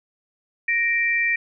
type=tone pair together; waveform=sine; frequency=1864.7 / 2349 Hz; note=A#6 / D7; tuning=0 / 0 cents; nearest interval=major third; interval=400 cents; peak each=-21 dBFS; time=0.68-1.36 s; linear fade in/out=5 ms; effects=none